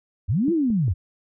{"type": "linear two-way sweep", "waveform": "sine", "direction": "up then down", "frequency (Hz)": [73.42, 349.2, 73.42], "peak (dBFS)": -18, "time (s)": [0.28, 0.94], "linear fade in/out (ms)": 20, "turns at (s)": 0.52}
{"type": "tone with exponential decay", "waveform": "sine", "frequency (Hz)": 195.7, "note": "G3", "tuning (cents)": -3, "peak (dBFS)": -20, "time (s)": [0.48, 0.56], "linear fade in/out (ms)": 2, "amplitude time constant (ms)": 17}
{"type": "clicks", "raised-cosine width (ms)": 3, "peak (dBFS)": -23, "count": 2, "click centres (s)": [0.703, 0.881]}
{"effects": []}